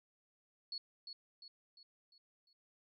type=tone with echo; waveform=sine; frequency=4373 Hz; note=C#8; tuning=24 cents flat; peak=-40 dBFS; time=0.72-0.78 s; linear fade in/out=2 ms; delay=350 ms; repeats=5; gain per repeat=-6 dB; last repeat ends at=2.53 s; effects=none